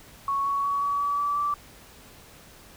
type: tone with pitch steps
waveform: sine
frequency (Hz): 1108.7 / 1117.7 / 1126.8 / 1135.9 / 1145.1 / 1154.4 / 1163.8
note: C#6 / C#6 / C#6 / C#6 / D6 / D6 / D6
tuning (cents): 0 / +14 / +28 / +42 / -44 / -30 / -16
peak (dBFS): -23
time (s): 0.28-1.54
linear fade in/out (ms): 2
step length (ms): 180
effects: pink hiss -50 dBFS RMS until 2.76 s